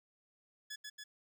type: tone with echo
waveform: 15% pulse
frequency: 1702 Hz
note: G#6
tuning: 42 cents sharp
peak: -36 dBFS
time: 0.7-0.76 s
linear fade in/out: 10 ms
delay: 140 ms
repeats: 2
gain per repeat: -2 dB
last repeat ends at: 1.04 s
effects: none